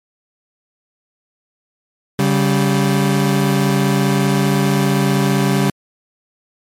30% pulse tone pair together, 140.65 / 196 Hz, C#3 / G3, +26 / 0 cents, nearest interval tritone, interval 574 cents, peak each -13 dBFS, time 2.19-5.7 s, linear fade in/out 2 ms, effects MP3 64 kbps

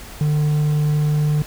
triangle tone, 150 Hz, D3, 37 cents sharp, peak -13 dBFS, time 0.21-1.42 s, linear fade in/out 0 ms, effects added 50 Hz sine -40 dBFS peak until 1.46 s + pink hiss -38 dBFS RMS until 1.46 s

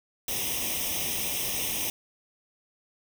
white noise with comb filter, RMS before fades -30 dBFS, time 0.28-1.9 s, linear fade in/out 2 ms, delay 0.34 ms, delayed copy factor +0.85, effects none

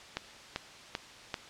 click train, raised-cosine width 0.2 ms, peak -15 dBFS, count 4, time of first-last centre 0.17-1.342 s, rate 2.56 Hz, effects white hiss -50 dBFS RMS until 1.49 s + low-pass 5000 Hz 12 dB/octave

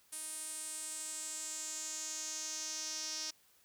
sawtooth tone with band-pass filter sweep, 311.8 Hz, D#4, 4 cents sharp, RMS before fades -42 dBFS, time 0.12-3.31 s, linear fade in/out 10 ms, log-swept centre 9500 to 5500 Hz, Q 4.7, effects white hiss -68 dBFS RMS until 3.64 s

